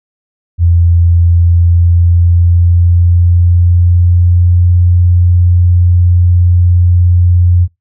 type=tone with pitch glide; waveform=sine; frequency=85.4 to 88.31 Hz; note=F2 to F2; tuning=-38 to +20 cents; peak=-4 dBFS; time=0.58-7.68 s; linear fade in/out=50 ms; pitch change=+58 cents; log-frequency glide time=1.04-4.74 s; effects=noise-tail reverb RT60 0.2 s tail -24 dB re dry